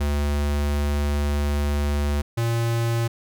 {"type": "tone pair in turn", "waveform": "square", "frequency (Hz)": [72.6, 116.11], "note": ["D2", "A#2"], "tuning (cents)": [-19, -6], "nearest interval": "minor sixth", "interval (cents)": 813, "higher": "second", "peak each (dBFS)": -21, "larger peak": "neither", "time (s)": [[0, 2.22], [2.37, 3.08]], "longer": "first", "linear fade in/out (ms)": 10, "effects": []}